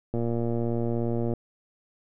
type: click train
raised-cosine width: 2 ms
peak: -16 dBFS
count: 141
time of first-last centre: 0.14-1.337 s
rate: 117 Hz
effects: none